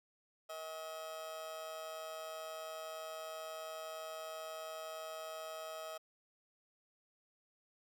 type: tone with amplitude modulation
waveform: 30% pulse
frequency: 637 Hz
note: D#5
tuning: 41 cents sharp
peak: -38 dBFS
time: 0.49-5.98 s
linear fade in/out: 10 ms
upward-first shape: sine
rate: 163 Hz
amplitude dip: 65%
effects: none